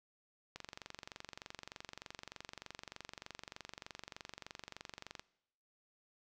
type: click train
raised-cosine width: 0.2 ms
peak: -28 dBFS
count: 109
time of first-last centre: 0.56-5.195 s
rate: 23.3 Hz
effects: noise-tail reverb RT60 0.8 s tail -21 dB re dry